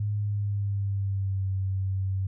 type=tone with pitch glide; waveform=sine; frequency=103.83 to 95.76 Hz; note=G#2 to G2; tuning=0 to -40 cents; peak=-25 dBFS; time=0-2.27 s; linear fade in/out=5 ms; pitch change=-140 cents; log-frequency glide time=0.15-1.49 s; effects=none